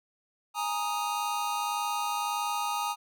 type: chord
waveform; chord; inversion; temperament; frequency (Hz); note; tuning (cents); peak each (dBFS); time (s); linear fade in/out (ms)
square; Ab suspended second; none; equal; 830.6 / 932.3 / 1244.5; Ab5 / Bb5 / Eb6; 0 / 0 / 0; -34; 0.54-2.96; 50
effects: none